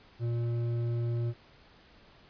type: tone with hard clipping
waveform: sine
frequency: 118 Hz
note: A#2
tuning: 22 cents sharp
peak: -30 dBFS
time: 0.19-1.34 s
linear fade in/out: 50 ms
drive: 8 dB
effects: pink hiss -58 dBFS RMS until 2.29 s + resampled to 11025 Hz